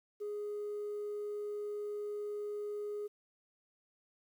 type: tone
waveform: sine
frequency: 415.3 Hz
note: G#4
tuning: in tune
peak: -35 dBFS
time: 0.2-3.08 s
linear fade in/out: 20 ms
effects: tanh soft clip ceiling -35 dBFS + 11-bit